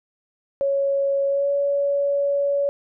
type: tone with pitch glide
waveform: sine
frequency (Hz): 554.4 to 564.7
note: C#5 to C#5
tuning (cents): 0 to +32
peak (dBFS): -18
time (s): 0.61-2.69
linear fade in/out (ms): 0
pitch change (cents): +32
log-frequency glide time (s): 1.27-1.51
effects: none